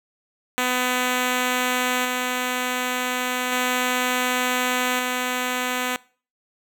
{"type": "tone with tremolo", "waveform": "5% pulse", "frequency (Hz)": 250.8, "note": "B3", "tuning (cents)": 27, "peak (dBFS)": -9, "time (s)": [0.58, 5.96], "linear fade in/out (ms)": 0, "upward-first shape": "square", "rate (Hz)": 0.34, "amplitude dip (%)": 25, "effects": ["noise-tail reverb RT60 0.4 s tail -22 dB re dry"]}